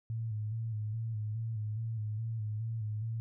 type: tone with vibrato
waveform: sine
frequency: 110 Hz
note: A2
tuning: in tune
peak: -33 dBFS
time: 0.1-3.2 s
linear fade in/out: 0 ms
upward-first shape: square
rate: 2.4 Hz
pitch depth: 51 cents each way
effects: none